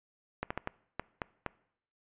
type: clicks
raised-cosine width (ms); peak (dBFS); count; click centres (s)
0.5; -18; 7; 0.43 / 0.505 / 0.576 / 0.674 / 0.996 / 1.218 / 1.463
effects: noise-tail reverb RT60 0.7 s tail -22 dB re dry + resampled to 8000 Hz